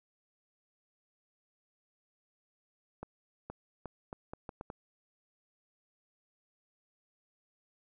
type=accelerating click train; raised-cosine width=1 ms; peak=-27 dBFS; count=8; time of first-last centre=3.03-4.702 s; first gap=470 ms; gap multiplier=0.76; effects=none